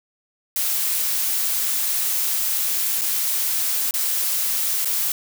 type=noise with dropouts; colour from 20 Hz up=blue; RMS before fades=-22 dBFS; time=0.56-5.12 s; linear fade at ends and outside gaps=2 ms; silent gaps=3.012-3.016 / 3.91-3.939 / 4.848-4.855 s; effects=none